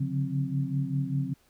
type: tone cluster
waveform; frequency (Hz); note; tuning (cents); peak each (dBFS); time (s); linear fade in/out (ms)
sine; 138.5 / 143.6 / 180 / 263.5; C#3 / D3 / F#3 / C4; -1 / -39 / -47 / +12; -30 / -30 / -36 / -34; 0-1.34; 10
effects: pink hiss -65 dBFS RMS until 1.49 s